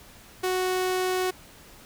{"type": "tone", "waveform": "sawtooth", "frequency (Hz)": 369.5, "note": "F#4", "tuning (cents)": -2, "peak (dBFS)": -20, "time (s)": [0.43, 1.31], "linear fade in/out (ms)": 10, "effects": ["pink hiss -50 dBFS RMS until 1.85 s"]}